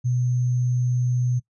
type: tone with sample-and-hold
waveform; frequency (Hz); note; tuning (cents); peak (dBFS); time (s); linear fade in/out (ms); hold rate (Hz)
sine; 123.47; B2; 0; -19; 0.04-1.4; 20; 6300
effects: noise-tail reverb RT60 0.1 s tail -20 dB re dry + resampled to 24000 Hz